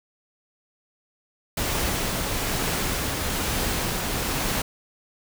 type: noise with tremolo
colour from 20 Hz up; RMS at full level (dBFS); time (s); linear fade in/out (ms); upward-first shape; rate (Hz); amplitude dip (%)
pink; -25; 1.57-4.62; 5; triangle; 1.1; 25
effects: none